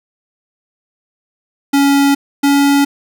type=tone pair in turn; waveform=square; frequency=280 / 281.8 Hz; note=C#4 / C#4; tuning=+18 / +29 cents; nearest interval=unison; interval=11 cents; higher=second; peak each=-9 dBFS; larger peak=neither; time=1.73-2.15 / 2.43-2.85 s; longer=neither; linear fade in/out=10 ms; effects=none